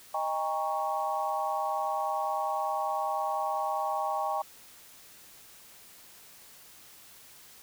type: chord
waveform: sine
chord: Eb dominant seventh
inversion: none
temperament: equal with one note detuned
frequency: 622.3 / 802.3 / 932.3 / 1108.7 Hz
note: Eb5 / G5 / Bb5 / Db6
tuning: 0 / +40 / 0 / 0 cents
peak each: -35 / -31 / -36 / -34 dBFS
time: 0.14-4.42 s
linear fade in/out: 5 ms
effects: white hiss -53 dBFS RMS until 7.62 s